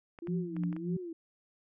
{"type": "clicks", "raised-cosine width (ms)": 0.5, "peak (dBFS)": -33, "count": 6, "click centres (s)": [0.188, 0.272, 0.566, 0.636, 0.728, 0.765]}
{"type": "tone with vibrato", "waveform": "sine", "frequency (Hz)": 331, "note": "E4", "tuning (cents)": 7, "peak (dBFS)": -38, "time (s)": [0.22, 1.13], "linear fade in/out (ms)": 5, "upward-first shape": "triangle", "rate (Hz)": 1.7, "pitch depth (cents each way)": 260}
{"type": "tone with tremolo", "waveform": "sine", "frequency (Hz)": 173.6, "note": "F3", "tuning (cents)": -10, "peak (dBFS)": -29, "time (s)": [0.28, 0.97], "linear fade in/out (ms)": 5, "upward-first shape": "sine", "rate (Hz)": 3.4, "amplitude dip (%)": 80}
{"effects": []}